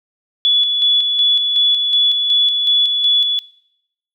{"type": "tone with tremolo", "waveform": "sine", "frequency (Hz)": 3421, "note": "A7", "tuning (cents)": -49, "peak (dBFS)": -10, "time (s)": [0.45, 3.39], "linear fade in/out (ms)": 0, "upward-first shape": "square", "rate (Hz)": 2.7, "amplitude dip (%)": 40, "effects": ["noise-tail reverb RT60 0.8 s tail -21 dB re dry"]}